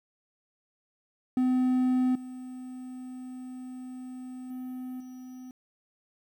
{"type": "tone with level steps", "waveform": "triangle", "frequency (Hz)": 254.4, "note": "C4", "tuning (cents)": -48, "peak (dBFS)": [-20, -36, -33, -39], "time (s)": [1.37, 5.51], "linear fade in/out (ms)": 2, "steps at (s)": [2.15, 4.5, 5], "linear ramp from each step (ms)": 5, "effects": ["10-bit"]}